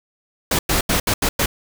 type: noise bursts at uneven times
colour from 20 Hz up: pink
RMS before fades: -18 dBFS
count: 6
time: 0.51-0.59 / 0.69-0.81 / 0.89-1 / 1.07-1.14 / 1.22-1.29 / 1.39-1.46 s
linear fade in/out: 5 ms
effects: none